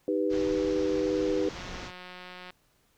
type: chord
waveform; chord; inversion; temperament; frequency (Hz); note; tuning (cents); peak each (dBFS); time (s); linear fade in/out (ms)
sine; Eb augmented; none; equal; 311.1 / 392 / 493.9; Eb4 / G4 / B4; 0 / 0 / 0; -29; 0.08-1.49; 2
type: low-pass noise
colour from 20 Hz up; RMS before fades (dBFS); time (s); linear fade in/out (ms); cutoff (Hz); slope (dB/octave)
pink; -41; 0.29-1.92; 50; 6400; 48
type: click train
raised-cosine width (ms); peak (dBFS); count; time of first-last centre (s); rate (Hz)
0.3; -28; 172; 1.56-2.505; 181
effects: pink hiss -68 dBFS RMS until 2.97 s